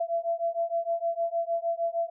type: beating tone pair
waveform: sine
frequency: 671 / 677.5 Hz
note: E5 / E5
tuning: +31 / +47 cents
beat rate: 6.5 Hz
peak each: -29 dBFS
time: 0-2.1 s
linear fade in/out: 10 ms
effects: none